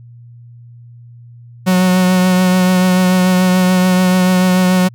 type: tone with vibrato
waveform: 45% pulse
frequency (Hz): 183.6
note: F#3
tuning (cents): -13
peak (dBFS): -9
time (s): 1.66-4.89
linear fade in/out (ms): 20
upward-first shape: triangle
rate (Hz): 6.9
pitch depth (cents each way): 22
effects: added 119 Hz sine -35 dBFS peak until 4.94 s